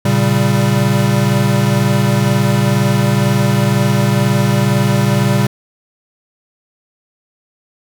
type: chord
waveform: square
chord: G diminished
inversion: first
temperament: equal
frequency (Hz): 116.54 / 138.59 / 196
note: Bb2 / Db3 / G3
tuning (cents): 0 / 0 / 0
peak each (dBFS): -16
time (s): 0.05-5.47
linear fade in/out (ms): 5
effects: none